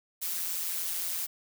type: noise with amplitude modulation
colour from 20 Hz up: blue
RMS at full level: -30 dBFS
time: 0.21-1.27 s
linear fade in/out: 20 ms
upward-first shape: sine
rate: 173 Hz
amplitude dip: 65%
effects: none